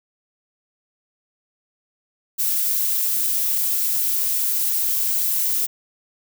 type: noise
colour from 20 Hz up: violet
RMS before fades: -21 dBFS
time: 2.38-5.67 s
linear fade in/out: 20 ms
effects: none